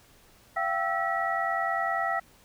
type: tone cluster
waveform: sine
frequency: 683 / 773 / 1317 / 1930 Hz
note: F5 / G5 / E6 / B6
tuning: -39 / -24 / -2 / -40 cents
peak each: -31 dBFS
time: 0.56-2.2 s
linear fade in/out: 10 ms
effects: pink hiss -58 dBFS RMS until 2.44 s